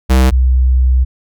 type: tone pair in turn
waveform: square / sine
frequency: 64.6 / 63.64 Hz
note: C2 / C2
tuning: -21 / -47 cents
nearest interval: unison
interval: 26 cents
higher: first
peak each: -7 dBFS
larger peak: neither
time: 0.09-0.31 / 0.31-1.05 s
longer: second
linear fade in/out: 20 ms
effects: none